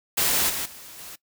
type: noise with level steps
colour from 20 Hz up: white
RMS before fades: -22 / -29 / -43 / -40 dBFS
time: 0.17-1.16 s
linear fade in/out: 10 ms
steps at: 0.49 / 0.65 / 0.98 s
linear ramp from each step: 10 ms
effects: noise-tail reverb RT60 0.1 s tail -21 dB re dry